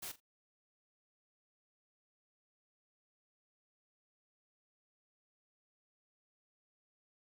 white noise with echo, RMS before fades -44 dBFS, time 0.02-0.12 s, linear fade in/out 10 ms, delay 42 ms, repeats 2, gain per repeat -15 dB, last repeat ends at 0.204 s, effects none

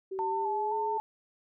sine tone with pitch glide, 382.4 to 421.9 Hz, G4 to G#4, -43 to +27 cents, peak -33 dBFS, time 0.11-0.98 s, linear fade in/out 10 ms, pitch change +170 cents, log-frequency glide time 0.26-0.73 s
sine tone with vibrato, 880 Hz, A5, in tune, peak -29 dBFS, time 0.19-1 s, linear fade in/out 0 ms, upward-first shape square, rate 1.9 Hz, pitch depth 34 cents each way
effects none

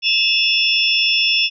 sine tone cluster, 2613 / 2813 / 3444 / 5340 Hz, E7 / F7 / A7 / E8, -16 / +12 / -38 / +22 cents, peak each -19 dBFS, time 0.02-1.5 s, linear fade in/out 50 ms, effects none

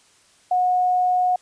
sine tone, 728 Hz, F#5, 28 cents flat, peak -16 dBFS, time 0.51-1.36 s, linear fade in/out 5 ms, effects white hiss -56 dBFS RMS until 1.41 s + resampled to 22050 Hz

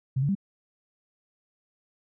sine tone with pitch steps, 131.7 / 141.7 / 197.3 Hz, C3 / C#3 / G3, +12 / +38 / +11 cents, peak -22 dBFS, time 0.16-0.352 s, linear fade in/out 10 ms, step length 64 ms, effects none

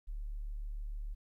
sine tone, 36.65 Hz, D1, 3 cents flat, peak -37 dBFS, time 0.07-1.15 s, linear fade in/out 20 ms, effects 13-bit

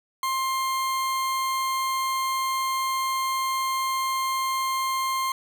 40% pulse tone, 1057 Hz, C6, 17 cents sharp, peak -23 dBFS, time 0.23-5.32 s, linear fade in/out 2 ms, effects 10-bit

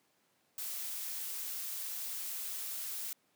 blue noise, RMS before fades -40 dBFS, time 0.58-3.13 s, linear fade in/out 2 ms, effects pink hiss -73 dBFS RMS until 3.35 s + high-pass 200 Hz 12 dB/octave

